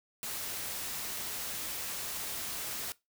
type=noise; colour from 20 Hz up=white; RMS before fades=-38 dBFS; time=0.23-2.92 s; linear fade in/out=0 ms; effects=noise-tail reverb RT60 0.2 s tail -20 dB re dry